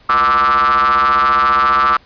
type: ring-modulated tone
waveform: square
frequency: 69.3 Hz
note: C#2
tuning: in tune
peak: -8 dBFS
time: 0.09-1.97 s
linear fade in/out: 5 ms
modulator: 1240 Hz
effects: pink hiss -48 dBFS RMS until 2.05 s + resampled to 11025 Hz